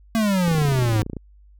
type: exponential sweep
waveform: square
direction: down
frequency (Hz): 229.5 to 103.5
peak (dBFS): -18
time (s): 0.15-1.02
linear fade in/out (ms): 0
type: click train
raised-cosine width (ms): 3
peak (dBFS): -17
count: 21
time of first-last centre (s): 0.48-1.167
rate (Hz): 29.1
effects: added 50 Hz sine -47 dBFS peak until 1.59 s